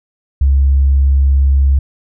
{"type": "tone", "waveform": "sine", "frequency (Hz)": 68.5, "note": "C#2", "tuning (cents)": -20, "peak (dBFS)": -6, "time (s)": [0.41, 1.79], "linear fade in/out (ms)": 5, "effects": ["tanh soft clip ceiling -3 dBFS"]}